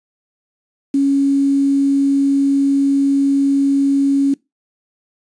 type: tone with quantisation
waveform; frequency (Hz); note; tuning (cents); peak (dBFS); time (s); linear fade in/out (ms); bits
sine; 277.2; C#4; 0; -11; 0.94-4.34; 5; 6
effects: noise-tail reverb RT60 0.2 s tail -22 dB re dry + resampled to 22050 Hz